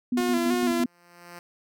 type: tone with tremolo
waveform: sine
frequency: 246.9 Hz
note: B3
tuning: in tune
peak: -22 dBFS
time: 0.12-0.86 s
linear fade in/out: 5 ms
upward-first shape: square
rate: 5.9 Hz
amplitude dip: 40%
type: tone with vibrato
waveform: sawtooth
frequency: 349.2 Hz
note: F4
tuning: in tune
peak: -21 dBFS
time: 0.17-0.84 s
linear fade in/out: 5 ms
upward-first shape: square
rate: 3 Hz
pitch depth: 46 cents each way
type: tone with exponential growth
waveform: 5% pulse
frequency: 174.1 Hz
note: F3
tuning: 5 cents flat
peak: -28 dBFS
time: 0.51-1.39 s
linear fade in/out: 2 ms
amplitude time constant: 190 ms
effects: none